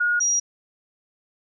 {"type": "tone pair in turn", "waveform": "sine", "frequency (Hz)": [1439, 5734], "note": ["F#6", "F8"], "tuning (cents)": [-49, 45], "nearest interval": "2 octaves", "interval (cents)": 2394, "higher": "second", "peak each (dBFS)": -18, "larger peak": "neither", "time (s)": [[0, 0.2], [0.2, 0.4]], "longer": "neither", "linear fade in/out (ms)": 10, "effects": []}